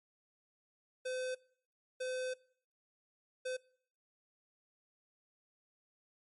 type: tone bursts at uneven times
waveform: square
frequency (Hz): 511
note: C5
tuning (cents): -41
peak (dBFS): -37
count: 3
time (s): 1.05-1.35 / 2-2.34 / 3.45-3.57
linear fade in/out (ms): 10
effects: noise-tail reverb RT60 0.6 s tail -23 dB re dry + MP3 48 kbps